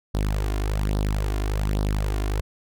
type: tone with flanger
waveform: sawtooth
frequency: 51.2 Hz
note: G#1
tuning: 24 cents flat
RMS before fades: -24 dBFS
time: 0.14-2.41 s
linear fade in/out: 10 ms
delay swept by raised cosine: 0.2 to 2.9 ms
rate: 1.2 Hz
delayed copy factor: +0.7
effects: none